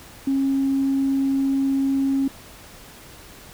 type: tone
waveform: sine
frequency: 271.7 Hz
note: C#4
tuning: 35 cents flat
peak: -17 dBFS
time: 0.27-2.28 s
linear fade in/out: 5 ms
effects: tanh soft clip ceiling -13 dBFS + pink hiss -44 dBFS RMS until 3.53 s